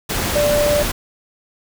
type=tone in noise; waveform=sine; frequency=587.3 Hz; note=D5; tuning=in tune; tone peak=-14 dBFS; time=0.35-0.83 s; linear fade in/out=10 ms; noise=pink; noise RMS=-21 dBFS; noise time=0.09-0.92 s; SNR=+4 dB; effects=none